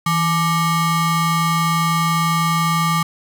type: ring-modulated tone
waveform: square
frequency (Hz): 509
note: C5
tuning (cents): -48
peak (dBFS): -13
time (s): 0.06-3.03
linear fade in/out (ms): 5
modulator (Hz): 673
effects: none